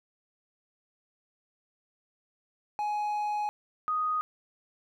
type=tone pair in turn; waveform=triangle / sine; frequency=837 / 1244.9 Hz; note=G#5 / D#6; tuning=+13 / +1 cents; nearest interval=perfect fifth; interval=688 cents; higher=second; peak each=-26 dBFS; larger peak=neither; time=2.79-3.49 / 3.88-4.21 s; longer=first; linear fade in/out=0 ms; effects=none